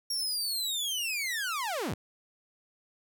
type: linear sweep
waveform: sawtooth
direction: down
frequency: 5600 to 60.7 Hz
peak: -27 dBFS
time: 0.1-1.94 s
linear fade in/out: 5 ms
effects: none